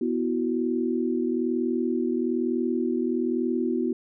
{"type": "chord", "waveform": "sine", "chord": "B suspended fourth", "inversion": "none", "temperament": "just", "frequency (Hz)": [246.9, 329.3, 370.4], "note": ["B3", "E4", "F#4"], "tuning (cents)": [0, -2, 2], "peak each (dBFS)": [-26, -28, -28], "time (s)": [0.01, 3.93], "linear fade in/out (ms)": 5, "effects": []}